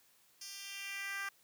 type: tone with high-pass filter sweep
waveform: 10% pulse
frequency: 395.4 Hz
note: G4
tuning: 15 cents sharp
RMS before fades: -43 dBFS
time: 0.41-1.29 s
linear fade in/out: 5 ms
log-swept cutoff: 4900 to 1400 Hz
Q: 2.2
effects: white hiss -68 dBFS RMS until 1.43 s + high-pass 80 Hz 12 dB/octave